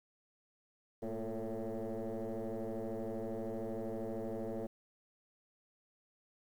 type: tone with frequency modulation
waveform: sine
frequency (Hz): 105.6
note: G#2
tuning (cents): +29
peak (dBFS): -35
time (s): 1.02-4.67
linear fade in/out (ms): 10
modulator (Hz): 112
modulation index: 4.9
effects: tanh soft clip ceiling -35 dBFS + 11-bit